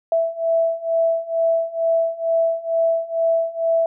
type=beating tone pair; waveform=sine; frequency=659.3 / 661.5 Hz; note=E5 / E5; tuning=0 / +6 cents; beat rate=2.2 Hz; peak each=-21 / -19 dBFS; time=0.12-3.86 s; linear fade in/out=2 ms; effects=none